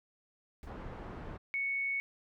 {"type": "noise with exponential decay", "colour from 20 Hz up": "brown", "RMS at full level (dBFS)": -44, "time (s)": [0.63, 0.79], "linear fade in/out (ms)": 0, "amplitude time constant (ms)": 34}
{"type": "low-pass noise", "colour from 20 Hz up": "pink", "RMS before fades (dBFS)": -44, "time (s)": [0.66, 1.38], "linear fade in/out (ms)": 20, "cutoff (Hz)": 1300, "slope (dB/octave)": 12}
{"type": "tone", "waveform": "sine", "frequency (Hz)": 2217, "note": "C#7", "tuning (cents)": 0, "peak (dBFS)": -31, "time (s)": [1.54, 2], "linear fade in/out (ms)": 0}
{"effects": []}